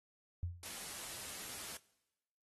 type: tone with exponential decay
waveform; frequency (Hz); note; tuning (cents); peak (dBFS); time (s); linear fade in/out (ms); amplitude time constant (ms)
sine; 87.31; F2; 0; -33; 0.43-0.74; 0; 66
type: noise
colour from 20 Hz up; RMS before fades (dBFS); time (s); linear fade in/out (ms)
white; -46; 0.63-1.77; 2
effects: noise-tail reverb RT60 1.0 s tail -22 dB re dry + AAC 32 kbps